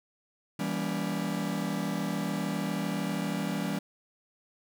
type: chord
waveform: 45% pulse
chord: E diminished seventh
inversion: none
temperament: just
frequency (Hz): 164.81 / 197.78 / 237.3 / 284.8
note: E3 / G3 / Bb3 / Db4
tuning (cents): 0 / +16 / +31 / +47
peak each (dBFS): -35 / -33 / -38 / -36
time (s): 0.59-3.79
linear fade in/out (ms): 5
effects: none